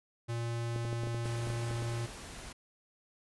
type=tone; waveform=square; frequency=117.2 Hz; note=A#2; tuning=10 cents sharp; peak=-34 dBFS; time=0.28-2.07 s; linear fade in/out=20 ms
type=clicks; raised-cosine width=2 ms; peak=-27 dBFS; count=11; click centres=0.761 / 0.851 / 0.929 / 1.035 / 1.072 / 1.146 / 1.257 / 1.472 / 1.502 / 1.71 / 1.824 s
type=noise; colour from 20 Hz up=pink; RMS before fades=-46 dBFS; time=1.24-2.53 s; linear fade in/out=10 ms
effects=resampled to 24000 Hz